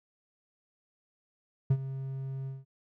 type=tone with ADSR envelope; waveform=triangle; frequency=134.2 Hz; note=C3; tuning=44 cents sharp; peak=-17 dBFS; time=1.7-2.65 s; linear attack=8 ms; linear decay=59 ms; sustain=-15 dB; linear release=180 ms; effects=none